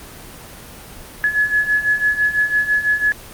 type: beating tone pair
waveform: sine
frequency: 1697 / 1703 Hz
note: G#6 / G#6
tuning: +37 / +43 cents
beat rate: 6 Hz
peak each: -20 / -16 dBFS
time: 1.24-3.12 s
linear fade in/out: 0 ms
effects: pink hiss -37 dBFS RMS until 3.33 s + Opus 24 kbps